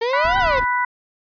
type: exponential two-way sweep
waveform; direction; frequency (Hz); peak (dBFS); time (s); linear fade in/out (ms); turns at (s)
35% pulse; up then down; 448.7 to 784 to 495; -17; 0.01-0.6; 10; 0.38
type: harmonic tone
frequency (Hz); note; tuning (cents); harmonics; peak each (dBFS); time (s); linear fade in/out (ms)
493.9; B4; 0; 2 / 3 / 4; -19 / -24 / -24; 0.13-0.85; 5
type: noise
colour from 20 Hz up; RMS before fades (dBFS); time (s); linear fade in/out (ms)
brown; -30; 0.24-0.65; 10
effects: resampled to 11025 Hz